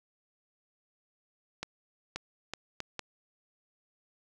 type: accelerating click train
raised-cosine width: 0.2 ms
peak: -18 dBFS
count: 5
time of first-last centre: 1.63-2.993 s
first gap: 530 ms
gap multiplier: 0.71
effects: none